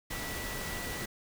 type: tone in noise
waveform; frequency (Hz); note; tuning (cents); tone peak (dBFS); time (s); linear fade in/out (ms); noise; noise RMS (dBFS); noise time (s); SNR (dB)
sine; 1956; B6; -17; -42; 0.1-1.06; 10; pink; -38; 0.1-1.06; -7
effects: none